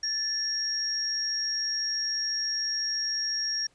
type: tone pair together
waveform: sine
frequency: 1751 / 5586 Hz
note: A6 / F8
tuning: -9 / -1 cents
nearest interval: octave + minor sixth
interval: 2008 cents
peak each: -37 / -27 dBFS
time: 0.03-3.67 s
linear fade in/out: 5 ms
effects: pink hiss -65 dBFS RMS until 3.74 s + resampled to 22050 Hz